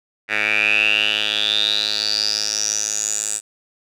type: tone with band-pass filter sweep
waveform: 10% pulse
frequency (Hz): 105.8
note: G#2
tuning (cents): +33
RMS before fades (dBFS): -20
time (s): 0.28-3.41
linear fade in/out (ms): 50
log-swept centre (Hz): 2100 to 7900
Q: 10
effects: none